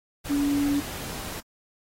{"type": "tone in noise", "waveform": "sine", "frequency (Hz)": 285.4, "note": "D4", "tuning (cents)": -49, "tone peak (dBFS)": -21, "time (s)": [0.29, 0.81], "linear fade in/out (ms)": 20, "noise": "pink", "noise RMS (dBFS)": -36, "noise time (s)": [0.24, 1.41], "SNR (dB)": 12, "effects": ["AAC 48 kbps"]}